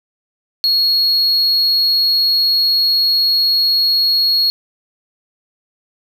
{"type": "tone", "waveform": "triangle", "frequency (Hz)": 4316, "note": "C#8", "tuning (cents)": -47, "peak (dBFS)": -10, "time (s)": [0.64, 4.5], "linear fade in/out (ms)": 0, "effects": []}